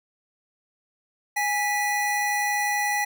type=tone pair together; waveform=square; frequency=825.8 / 1964 Hz; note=G#5 / B6; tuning=-10 / -10 cents; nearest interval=octave + minor third; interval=1500 cents; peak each=-26 / -26 dBFS; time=1.36-3.05 s; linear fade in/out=10 ms; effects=none